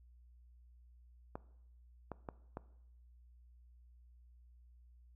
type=clicks; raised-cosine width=1 ms; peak=-28 dBFS; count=4; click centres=1.355 / 2.117 / 2.288 / 2.571 s; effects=noise-tail reverb RT60 0.8 s tail -19 dB re dry + added 60 Hz sine -59 dBFS peak until 5.15 s